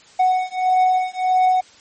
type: beating tone pair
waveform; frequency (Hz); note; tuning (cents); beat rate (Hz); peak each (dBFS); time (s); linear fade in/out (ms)
triangle; 740 / 741.6; F#5 / F#5; 0 / +4; 1.6; -16; 0.19-1.61; 10
effects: white hiss -48 dBFS RMS until 1.8 s + MP3 32 kbps